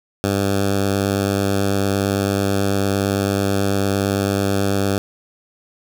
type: tone with notch filter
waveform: 10% pulse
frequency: 99 Hz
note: G2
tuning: 18 cents sharp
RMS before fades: -19 dBFS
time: 0.24-4.98 s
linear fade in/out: 0 ms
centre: 2100 Hz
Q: 1.8
effects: none